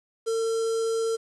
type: tone with notch filter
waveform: square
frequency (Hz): 452.5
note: A4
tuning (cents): +48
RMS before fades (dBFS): -26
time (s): 0.26-1.17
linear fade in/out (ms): 20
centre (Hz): 2200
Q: 0.54
effects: resampled to 22050 Hz + 9-bit